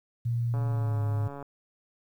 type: tone with pitch glide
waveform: sine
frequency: 117.9 to 106.26 Hz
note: A#2 to G#2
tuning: +20 to +40 cents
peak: -25 dBFS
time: 0.25-1.28 s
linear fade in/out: 10 ms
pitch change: -180 cents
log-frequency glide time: 0.64-1.01 s
type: click train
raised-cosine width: 1 ms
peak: -27 dBFS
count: 126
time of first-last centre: 0.54-1.427 s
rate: 141 Hz
effects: 10-bit